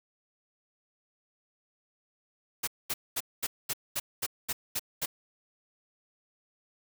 white noise bursts, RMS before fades -31 dBFS, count 10, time 2.63-5.06 s, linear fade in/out 10 ms, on 45 ms, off 220 ms, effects none

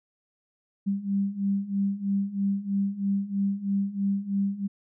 sine beating tone pair, 196.3 / 199.4 Hz, G3 / G3, +3 / +30 cents, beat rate 3.1 Hz, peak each -29 / -26 dBFS, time 0.86-4.68 s, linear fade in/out 20 ms, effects none

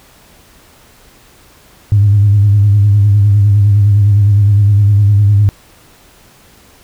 sine tone with vibrato, 102.1 Hz, G#2, 29 cents flat, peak -4 dBFS, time 1.92-5.49 s, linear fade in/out 0 ms, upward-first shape sine, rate 9.8 Hz, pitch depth 53 cents each way, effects tanh soft clip ceiling 0 dBFS + pink hiss -44 dBFS RMS until 6.83 s

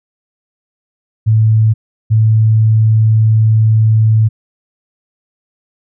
sine tone pair in turn, 110 / 110 Hz, A2 / A2, 0 / 0 cents, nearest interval unison, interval 0 cents, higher neither, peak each -6 dBFS, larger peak neither, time 1.26-1.74 / 2.1-4.29 s, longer second, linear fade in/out 20 ms, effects none

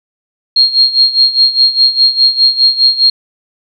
sine tone with tremolo, 4244 Hz, C8, 24 cents sharp, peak -3 dBFS, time 0.56-3.1 s, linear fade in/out 5 ms, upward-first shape sine, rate 4.9 Hz, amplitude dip 80%, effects none

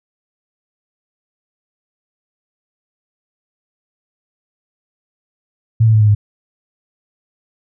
sine tone with pitch steps, 113.1 / 110.71 / 108.37 / 106.08 / 103.83 Hz, A2 / A2 / A2 / G#2 / G#2, +48 / +11 / -26 / +37 / 0 cents, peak -7 dBFS, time 5.8-6.15 s, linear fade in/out 10 ms, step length 70 ms, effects none

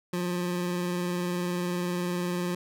25% pulse tone with vibrato, 177.2 Hz, F3, 25 cents sharp, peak -24 dBFS, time 0.13-2.55 s, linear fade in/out 5 ms, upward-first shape triangle, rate 20 Hz, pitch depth 38 cents each way, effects none

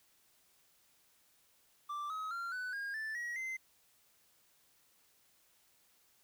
triangle tone with pitch steps, 1174.7 / 1273.6 / 1380.9 / 1497.2 / 1623.3 / 1760.1 / 1908.3 / 2069 Hz, D6 / D#6 / F6 / F#6 / G#6 / A6 / A#6 / C7, 0 / +40 / -20 / +20 / -40 / 0 / +40 / -20 cents, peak -36 dBFS, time 1.89-3.57 s, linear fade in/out 10 ms, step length 210 ms, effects white hiss -70 dBFS RMS until 6.23 s

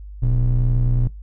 triangle ring-modulated tone, 75.6 Hz, D#2, 49 cents flat, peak -10 dBFS, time 0.22-1.08 s, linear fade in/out 10 ms, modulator 44.4 Hz, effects noise-tail reverb RT60 0.2 s tail -20 dB re dry + added 50 Hz sine -33 dBFS peak until 1.22 s

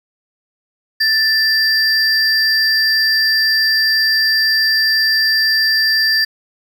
triangle tone pair together, 1769 / 4723 Hz, A6 / D8, +9 / +9 cents, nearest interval octave + perfect fourth, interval 1700 cents, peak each -13 dBFS, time 1-6.25 s, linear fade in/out 10 ms, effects 7-bit

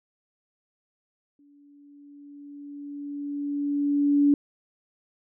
sine tone with exponential growth, 286.9 Hz, D4, 40 cents flat, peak -15 dBFS, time 1.39-4.34 s, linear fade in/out 2 ms, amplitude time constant 640 ms, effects none

